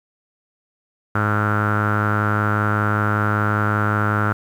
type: tone with low-pass filter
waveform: sawtooth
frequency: 105.2 Hz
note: G#2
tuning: 23 cents sharp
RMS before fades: -19 dBFS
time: 1.15-4.33 s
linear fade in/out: 5 ms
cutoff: 1400 Hz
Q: 9
effects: 8-bit